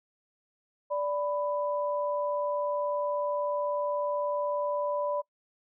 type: tone pair together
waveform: sine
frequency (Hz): 584.7 / 993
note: D5 / B5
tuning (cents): -8 / +9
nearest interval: major sixth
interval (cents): 917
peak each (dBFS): -28 / -33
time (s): 0.9-5.22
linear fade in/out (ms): 20
effects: noise-tail reverb RT60 0.1 s tail -23 dB re dry